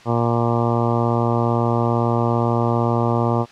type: harmonic tone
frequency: 117.7 Hz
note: A#2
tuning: 17 cents sharp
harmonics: 1 / 2 / 3 / 4 / 5 / 6 / 7 / 8 / 9 / 10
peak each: -20 / -23 / -25 / -26 / -27 / -28 / -28 / -29 / -30 / -30 dBFS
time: 0.05-3.46 s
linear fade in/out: 50 ms
effects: white hiss -45 dBFS RMS until 3.51 s + low-pass 4000 Hz 12 dB/octave

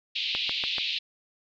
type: band-pass noise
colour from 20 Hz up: white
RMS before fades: -30 dBFS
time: 0.15-0.99 s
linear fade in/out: 10 ms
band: 2500 to 4100 Hz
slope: 48 dB/octave
type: click train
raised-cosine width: 0.3 ms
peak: -16 dBFS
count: 4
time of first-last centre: 0.35-0.783 s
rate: 6.93 Hz
effects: none

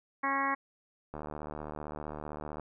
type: harmonic tone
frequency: 274.3 Hz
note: C#4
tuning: 18 cents flat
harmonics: 1 / 2 / 3 / 4 / 5 / 6 / 7 / 8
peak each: -38 / -42 / -36 / -31 / -42 / -38 / -36 / -40 dBFS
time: 0.23-0.55 s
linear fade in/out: 10 ms
type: click train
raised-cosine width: 1 ms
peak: -26 dBFS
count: 111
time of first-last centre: 1.14-2.597 s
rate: 75.5 Hz
effects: none

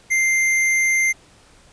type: tone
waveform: square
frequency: 2093 Hz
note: C7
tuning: in tune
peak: -16 dBFS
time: 0.1-1.13 s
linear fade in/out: 20 ms
effects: pink hiss -51 dBFS RMS until 1.72 s + resampled to 22050 Hz

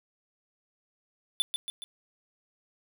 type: tone with echo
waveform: square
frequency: 3500 Hz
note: A7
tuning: 10 cents flat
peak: -24 dBFS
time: 1.4-1.42 s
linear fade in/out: 0 ms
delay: 140 ms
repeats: 3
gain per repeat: -5 dB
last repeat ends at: 1.84 s
effects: none

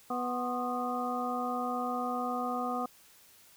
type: harmonic tone with a mistuned harmonic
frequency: 246.9 Hz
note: B3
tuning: in tune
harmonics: 1 / 2 / 3 / 4 / 5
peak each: -36 / -39 / -35 / -42 / -36 dBFS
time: 0.1-2.86 s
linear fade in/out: 5 ms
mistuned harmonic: 4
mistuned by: +130 cents
effects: white hiss -59 dBFS RMS until 3.56 s

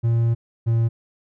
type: tone pair in turn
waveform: triangle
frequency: 116.1 / 114.97 Hz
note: A#2 / A#2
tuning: -7 / -23 cents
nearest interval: unison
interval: 16 cents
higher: first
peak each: -14 dBFS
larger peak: neither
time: 0.03-0.35 / 0.66-0.89 s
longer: first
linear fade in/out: 20 ms
effects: none

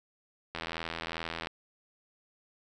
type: click train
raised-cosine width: 0.3 ms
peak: -19 dBFS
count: 77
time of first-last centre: 0.55-1.471 s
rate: 82.5 Hz
effects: none

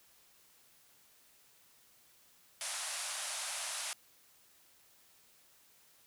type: band-pass noise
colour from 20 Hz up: white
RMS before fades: -40 dBFS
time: 2.61-3.93 s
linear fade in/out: 0 ms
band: 570 to 11000 Hz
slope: 96 dB/octave
effects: white hiss -65 dBFS RMS until 6.06 s

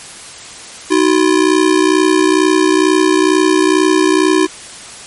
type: ring-modulated tone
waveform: square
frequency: 342.7 Hz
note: F4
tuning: 33 cents flat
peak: -6 dBFS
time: 0.9-4.47 s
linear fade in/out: 20 ms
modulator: 31.1 Hz
effects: white hiss -32 dBFS RMS until 5.06 s + MP3 48 kbps

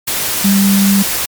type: tone in noise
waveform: sine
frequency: 197.4 Hz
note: G3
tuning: 12 cents sharp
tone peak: -8 dBFS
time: 0.44-1.03 s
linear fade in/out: 10 ms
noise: white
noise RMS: -17 dBFS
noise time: 0.07-1.26 s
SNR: +6 dB
effects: MP3 96 kbps

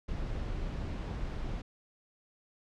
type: noise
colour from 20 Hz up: brown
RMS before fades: -36 dBFS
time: 0.08-1.62 s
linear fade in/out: 10 ms
effects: low-pass 5000 Hz 12 dB/octave

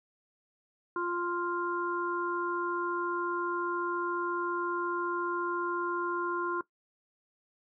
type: harmonic tone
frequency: 349.2 Hz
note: F4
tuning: in tune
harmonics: 1 / 3 / 4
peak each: -33 / -34 / -36 dBFS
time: 0.96-6.61 s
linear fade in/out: 2 ms
effects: noise-tail reverb RT60 0.1 s tail -18 dB re dry

